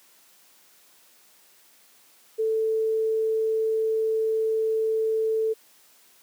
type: tone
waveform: sine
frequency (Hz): 441.8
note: A4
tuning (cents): +7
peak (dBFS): -21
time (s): 2.38-5.54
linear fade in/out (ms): 20
effects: white hiss -57 dBFS RMS until 6.22 s + high-pass 200 Hz 12 dB/octave